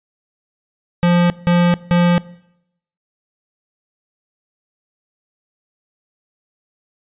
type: tone bursts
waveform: square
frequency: 174.61 Hz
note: F3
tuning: in tune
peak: -11 dBFS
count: 3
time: 1.03-2.18 s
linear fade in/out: 0 ms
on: 270 ms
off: 170 ms
effects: noise-tail reverb RT60 0.8 s tail -21 dB re dry + resampled to 8000 Hz